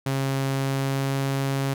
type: tone with pitch glide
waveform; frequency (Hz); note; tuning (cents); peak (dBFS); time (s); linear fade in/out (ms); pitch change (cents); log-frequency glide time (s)
sawtooth; 135.6 to 136.62; C#3 to C#3; -38 to -25; -19; 0.06-1.74; 5; +13; 0.53-1.16
effects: none